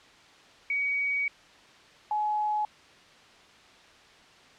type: tone pair in turn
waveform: sine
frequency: 2258 / 845.8 Hz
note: C#7 / G#5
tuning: +31 / +31 cents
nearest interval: octave + perfect fourth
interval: 1700 cents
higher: first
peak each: -25 dBFS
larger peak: neither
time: 0.7-1.28 / 2.11-2.65 s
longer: first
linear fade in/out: 2 ms
effects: white hiss -54 dBFS RMS until 4.58 s + low-pass 4000 Hz 12 dB/octave